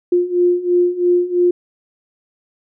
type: beating tone pair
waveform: sine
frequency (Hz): 352.3 / 355.3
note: F4 / F4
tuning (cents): +15 / +30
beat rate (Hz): 3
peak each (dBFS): -17 / -14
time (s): 0.12-1.51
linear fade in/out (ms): 5
effects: none